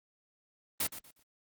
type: noise with echo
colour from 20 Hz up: white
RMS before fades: -31 dBFS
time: 0.8-0.87 s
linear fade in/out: 5 ms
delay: 120 ms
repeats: 3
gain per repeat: -12 dB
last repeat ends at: 1.23 s
effects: Opus 24 kbps